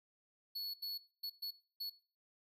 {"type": "tone bursts at uneven times", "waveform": "square", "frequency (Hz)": 4400, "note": "C#8", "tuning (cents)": -14, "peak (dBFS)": -40, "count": 5, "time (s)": [[0.55, 0.74], [0.82, 0.98], [1.23, 1.3], [1.42, 1.51], [1.8, 1.9]], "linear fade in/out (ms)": 10, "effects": ["noise-tail reverb RT60 0.4 s tail -17 dB re dry"]}